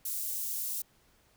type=high-pass noise; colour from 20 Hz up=white; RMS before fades=-35 dBFS; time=0.05-0.82 s; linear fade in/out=5 ms; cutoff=8200 Hz; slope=12 dB/octave; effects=pink hiss -66 dBFS RMS until 1.36 s